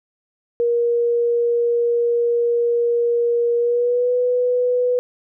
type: tone with pitch glide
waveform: sine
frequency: 473.4 to 494.4 Hz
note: A#4 to B4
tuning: +27 to +2 cents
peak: -15 dBFS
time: 0.6-4.99 s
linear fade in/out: 0 ms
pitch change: +75 cents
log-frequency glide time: 3.57-4.12 s
effects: none